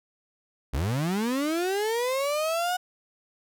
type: linear sweep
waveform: 35% pulse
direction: up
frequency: 57 to 737 Hz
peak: -23 dBFS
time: 0.73-2.77 s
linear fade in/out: 10 ms
effects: none

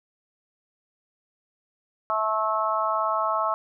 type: harmonic tone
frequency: 217.5 Hz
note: A3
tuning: 20 cents flat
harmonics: 3 / 4 / 5 / 6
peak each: -28 / -30 / -26 / -27 dBFS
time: 2.1-3.54 s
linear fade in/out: 0 ms
effects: none

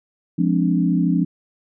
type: chord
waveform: sine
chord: D half-diminished seventh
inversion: first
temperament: equal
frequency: 174.61 / 207.7 / 261.6 / 293.7 Hz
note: F3 / Ab3 / C4 / D4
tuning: 0 / 0 / 0 / 0 cents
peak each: -18 / -24 / -22 / -22 dBFS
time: 0.38-1.25 s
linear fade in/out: 10 ms
effects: none

